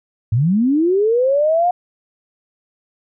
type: linear sweep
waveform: sine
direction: up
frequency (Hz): 100.7 to 725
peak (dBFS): -12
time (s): 0.32-1.71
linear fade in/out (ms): 5
effects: none